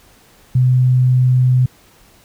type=tone; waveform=sine; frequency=127 Hz; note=B2; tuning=49 cents sharp; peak=-9 dBFS; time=0.55-1.66 s; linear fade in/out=5 ms; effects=pink hiss -49 dBFS RMS until 2.24 s